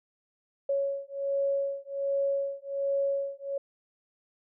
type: beating tone pair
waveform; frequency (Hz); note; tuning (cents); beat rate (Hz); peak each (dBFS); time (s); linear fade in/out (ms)
sine; 554.4 / 555.7; C#5 / C#5; 0 / +4; 1.3; -30; 0.69-3.58; 5
effects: none